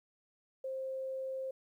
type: tone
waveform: sine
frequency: 528 Hz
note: C5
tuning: 16 cents sharp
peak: -36 dBFS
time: 0.64-1.51 s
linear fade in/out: 5 ms
effects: 12-bit